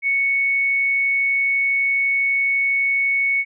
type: tone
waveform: sine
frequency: 2217 Hz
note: C#7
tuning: in tune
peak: -16 dBFS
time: 0.02-3.45 s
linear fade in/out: 50 ms
effects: none